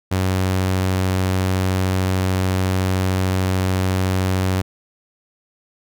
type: tone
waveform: sawtooth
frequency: 93.6 Hz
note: F#2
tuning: 20 cents sharp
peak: -13 dBFS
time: 0.11-4.62 s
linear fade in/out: 10 ms
effects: none